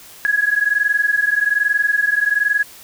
sine tone pair together, 1661.2 / 1682.4 Hz, G#6 / G#6, 0 / +22 cents, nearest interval unison, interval 22 cents, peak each -17 dBFS, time 0.25-2.63 s, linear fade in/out 0 ms, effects white hiss -41 dBFS RMS until 2.83 s

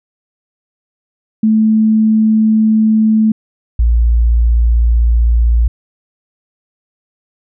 sine tone pair in turn, 218.4 / 57.85 Hz, A3 / A#1, -13 / -13 cents, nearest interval octave + major seventh, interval 2300 cents, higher first, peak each -7 dBFS, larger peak neither, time 1.43-3.32 / 3.79-5.68 s, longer neither, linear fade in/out 5 ms, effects none

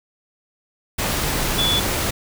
sine tone in noise, 3441 Hz, A7, 39 cents flat, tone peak -18 dBFS, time 1.58-1.8 s, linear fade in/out 10 ms, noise pink, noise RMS -22 dBFS, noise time 0.98-2.11 s, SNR +1 dB, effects none

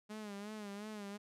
sawtooth tone with vibrato, 207.7 Hz, G#3, in tune, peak -40 dBFS, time 0.09-1.18 s, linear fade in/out 20 ms, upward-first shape sine, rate 2.8 Hz, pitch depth 73 cents each way, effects low-pass 11000 Hz 12 dB/octave

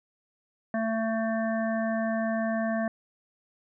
harmonic tone, 223.4 Hz, A3, 27 cents sharp, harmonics 1 / 3 / 5 / 7 / 8, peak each -28 / -29 / -40 / -40 / -38 dBFS, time 0.74-2.88 s, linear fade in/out 2 ms, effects none

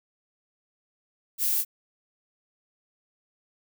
violet noise, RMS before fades -25 dBFS, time 1.38-1.65 s, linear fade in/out 50 ms, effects none

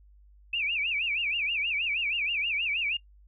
sine tone with vibrato, 2532 Hz, D#7, 30 cents sharp, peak -26 dBFS, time 0.53-2.97 s, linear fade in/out 5 ms, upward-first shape sine, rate 6.3 Hz, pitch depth 200 cents each way, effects noise-tail reverb RT60 0.1 s tail -21 dB re dry + added 50 Hz sine -53 dBFS peak until 3.27 s

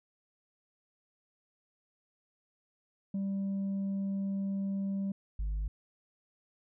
sine tone pair in turn, 196 / 51.04 Hz, G3 / G#1, 0 / -29 cents, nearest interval octave + major seventh, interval 2329 cents, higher first, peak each -28 dBFS, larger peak neither, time 3.14-5.12 / 5.39-5.68 s, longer first, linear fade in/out 5 ms, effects tanh soft clip ceiling -30 dBFS

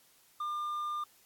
sine tone with hard clipping, 1200 Hz, D6, 37 cents sharp, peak -34 dBFS, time 0.4-1.04 s, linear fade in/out 5 ms, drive 3 dB, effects white hiss -64 dBFS RMS until 1.25 s + AAC 64 kbps

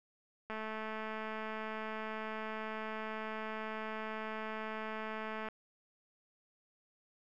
click train, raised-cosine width 0.5 ms, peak -27 dBFS, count 1088, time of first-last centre 0.5-5.486 s, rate 218 Hz, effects none

